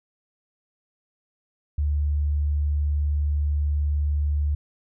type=tone; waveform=sine; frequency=73.42 Hz; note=D2; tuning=in tune; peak=-20 dBFS; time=1.78-4.55 s; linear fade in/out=5 ms; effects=none